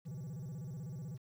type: tone with vibrato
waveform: triangle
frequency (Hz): 143.9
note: D3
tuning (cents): -35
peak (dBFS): -39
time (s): 0.05-1.18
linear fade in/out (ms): 20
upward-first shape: square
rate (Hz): 16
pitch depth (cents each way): 240
effects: 11-bit